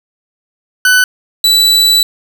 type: tone pair in turn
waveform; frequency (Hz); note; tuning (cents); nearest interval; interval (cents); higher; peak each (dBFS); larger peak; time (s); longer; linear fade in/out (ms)
40% pulse; 1500 / 3957; F#6 / B7; +23 / +3; octave + perfect fourth; 1680; second; -5; neither; 0.85-1.04 / 1.44-2.03; second; 2
effects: none